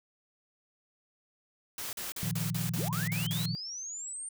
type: noise bursts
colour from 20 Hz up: white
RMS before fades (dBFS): -38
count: 9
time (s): 1.78-3.458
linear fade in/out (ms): 2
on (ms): 150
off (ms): 41
type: chord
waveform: sine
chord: Bb suspended fourth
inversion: none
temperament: equal with one note detuned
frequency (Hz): 116.54 / 155.56 / 176.75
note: Bb2 / Eb3 / F3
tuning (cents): 0 / 0 / +21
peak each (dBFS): -35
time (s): 2.23-3.55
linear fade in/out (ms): 0
type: linear sweep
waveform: sine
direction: up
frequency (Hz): 123.6 to 8960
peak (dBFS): -37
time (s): 2.76-4.29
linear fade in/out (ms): 5
effects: none